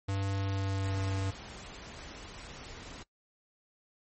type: tone with pitch glide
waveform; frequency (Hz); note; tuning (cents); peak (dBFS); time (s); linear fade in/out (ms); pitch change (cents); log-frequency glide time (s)
square; 98 to 96.59; G2 to G2; 0 to -25; -31; 0.08-1.31; 10; -25; 0.35-1.03
type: noise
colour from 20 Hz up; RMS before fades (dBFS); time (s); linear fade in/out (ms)
pink; -46; 0.84-3.03; 5
effects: noise-tail reverb RT60 0.1 s tail -20 dB re dry + MP3 32 kbps